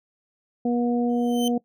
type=harmonic tone; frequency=240.5 Hz; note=B3; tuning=46 cents flat; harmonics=1 / 2 / 3; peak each=-21 / -27 / -31 dBFS; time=0.65-1.58 s; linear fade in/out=5 ms
type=tone with exponential growth; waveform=sawtooth; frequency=3080 Hz; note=G7; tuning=31 cents flat; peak=-22 dBFS; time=1.09-1.48 s; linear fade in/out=2 ms; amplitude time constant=83 ms
effects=noise-tail reverb RT60 0.1 s tail -20 dB re dry

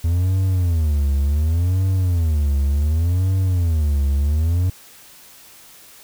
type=tone with vibrato; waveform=triangle; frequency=81.3 Hz; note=E2; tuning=23 cents flat; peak=-13 dBFS; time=0.04-4.7 s; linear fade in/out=5 ms; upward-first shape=sine; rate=0.68 Hz; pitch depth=270 cents each way; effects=white hiss -45 dBFS RMS until 6.03 s

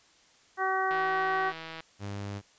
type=harmonic tone; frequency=380 Hz; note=F#4; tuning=46 cents sharp; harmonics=1 / 2 / 3 / 4 / 5; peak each=-34 / -30 / -31 / -33 / -35 dBFS; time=0.57-1.53 s; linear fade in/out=50 ms
type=click train; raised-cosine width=0.3 ms; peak=-25 dBFS; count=146; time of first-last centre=0.91-1.805 s; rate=162 Hz
type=tone; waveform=sawtooth; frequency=100.9 Hz; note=G#2; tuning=49 cents flat; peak=-31 dBFS; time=1.99-2.42 s; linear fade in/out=50 ms
effects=white hiss -61 dBFS RMS until 2.58 s + resampled to 16000 Hz

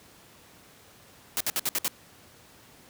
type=noise bursts; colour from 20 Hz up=white; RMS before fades=-27 dBFS; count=6; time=1.37-1.88 s; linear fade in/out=0 ms; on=35 ms; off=60 ms; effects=pink hiss -54 dBFS RMS until 2.89 s + high-pass 80 Hz 12 dB/octave

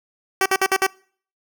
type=tone bursts; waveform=10% pulse; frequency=383.5 Hz; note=G4; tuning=38 cents flat; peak=-7 dBFS; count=5; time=0.41-0.866 s; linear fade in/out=2 ms; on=48 ms; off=54 ms; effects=noise-tail reverb RT60 0.5 s tail -25 dB re dry

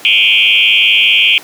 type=tone with frequency modulation; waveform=sine; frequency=2794 Hz; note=F7; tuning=in tune; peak=-6 dBFS; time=0.05-1.38 s; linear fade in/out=0 ms; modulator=105 Hz; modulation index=4.6; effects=pink hiss -34 dBFS RMS until 1.43 s + high-pass 300 Hz 12 dB/octave

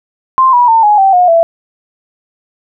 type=tone with pitch steps; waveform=sine; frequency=1047 / 971.3 / 901 / 835.8 / 775.4 / 719.3 / 667.2 Hz; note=C6 / B5 / A5 / G#5 / G5 / F#5 / E5; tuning=+1 / -29 / +41 / +11 / -19 / -49 / +21 cents; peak=-4 dBFS; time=0.38-1.43 s; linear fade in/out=0 ms; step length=150 ms; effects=none

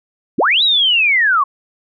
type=linear two-way sweep; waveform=sine; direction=up then down; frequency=130.81 to 3951 to 1063 Hz; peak=-10 dBFS; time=0.38-1.44 s; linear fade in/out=10 ms; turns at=0.63 s; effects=none

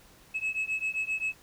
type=beating tone pair; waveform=sine; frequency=2580 / 2587.6 Hz; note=E7 / E7; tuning=-38 / -33 cents; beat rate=7.6 Hz; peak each=-30 dBFS; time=0.34-1.34 s; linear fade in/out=20 ms; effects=tanh soft clip ceiling -25 dBFS + pink hiss -57 dBFS RMS until 1.42 s

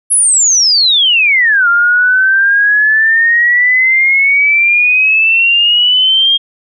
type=exponential two-way sweep; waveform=sine; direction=down then up; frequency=10950 to 1387 to 3242 Hz; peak=-6 dBFS; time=0.1-6.38 s; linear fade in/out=20 ms; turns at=1.68 s; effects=none

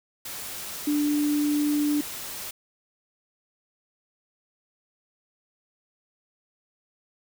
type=tone in noise; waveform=sine; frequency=294.6 Hz; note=D4; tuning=6 cents sharp; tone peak=-21 dBFS; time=0.87-2.01 s; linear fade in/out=5 ms; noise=white; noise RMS=-36 dBFS; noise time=0.25-2.51 s; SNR=+12 dB; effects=none

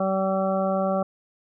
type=harmonic tone; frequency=191.5 Hz; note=G3; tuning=40 cents flat; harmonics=1 / 2 / 3 / 4 / 6 / 7; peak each=-26 / -34 / -24 / -29 / -33 / -35 dBFS; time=0-1.03 s; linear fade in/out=5 ms; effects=none

